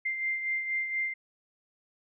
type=beating tone pair; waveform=sine; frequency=2093 / 2097.2 Hz; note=C7 / C7; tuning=0 / +3 cents; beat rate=4.2 Hz; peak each=-29 / -38 dBFS; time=0.05-1.14 s; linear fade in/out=10 ms; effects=none